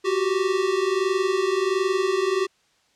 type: tone pair together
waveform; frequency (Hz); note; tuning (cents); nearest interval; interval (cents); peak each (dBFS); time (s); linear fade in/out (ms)
square; 366.9 / 388.3; F#4 / G4; -15 / -16; minor second; 99; -25 / -23; 0.04-2.47; 20
effects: white hiss -63 dBFS RMS until 2.95 s + low-pass 6000 Hz 12 dB/octave